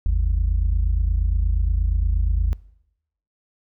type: tone pair together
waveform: sine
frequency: 49.3 / 77.78 Hz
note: G1 / D#2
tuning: +11 / 0 cents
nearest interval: minor sixth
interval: 789 cents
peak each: -16 / -20 dBFS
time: 0.06-2.53 s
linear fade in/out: 0 ms
effects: noise-tail reverb RT60 0.8 s tail -23 dB re dry + tanh soft clip ceiling -13 dBFS